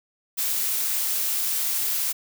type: noise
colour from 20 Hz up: blue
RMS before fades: -25 dBFS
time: 0.37-2.13 s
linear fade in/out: 20 ms
effects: none